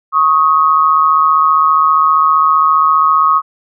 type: tone pair together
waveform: sine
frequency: 1102 / 1257.1 Hz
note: C#6 / D#6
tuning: -11 / +17 cents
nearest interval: major second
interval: 228 cents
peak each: -10 dBFS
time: 0.12-3.42 s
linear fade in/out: 50 ms
effects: none